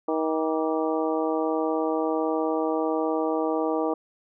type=harmonic tone with a mistuned harmonic; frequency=158.6 Hz; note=D#3; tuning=33 cents sharp; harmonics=2 / 3 / 4 / 5 / 6 / 7; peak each=-27 / -27 / -30 / -32 / -35 / -35 dBFS; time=0.08-3.94 s; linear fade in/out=5 ms; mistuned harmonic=7; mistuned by=+85 cents; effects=none